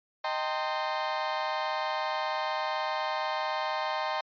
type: chord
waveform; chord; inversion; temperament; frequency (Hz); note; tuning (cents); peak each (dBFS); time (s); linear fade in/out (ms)
35% pulse; C minor seventh; first; equal with one note detuned; 622.3 / 784 / 910.5 / 1046.5; Eb5 / G5 / Bb5 / C6; 0 / 0 / -41 / 0; -33; 0.24-4.21; 5
effects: resampled to 11025 Hz